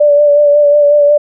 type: tone with vibrato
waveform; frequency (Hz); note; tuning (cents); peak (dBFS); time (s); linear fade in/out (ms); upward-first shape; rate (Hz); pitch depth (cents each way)
sine; 584; D5; -10; -4; 0-1.18; 10; sine; 5.5; 25
effects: none